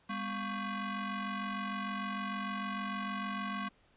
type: ring-modulated tone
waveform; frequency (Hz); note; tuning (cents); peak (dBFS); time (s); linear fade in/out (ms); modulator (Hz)
sawtooth; 452.2; A4; +47; -28; 0.09-3.69; 10; 655
effects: pink hiss -67 dBFS RMS until 3.96 s + resampled to 8000 Hz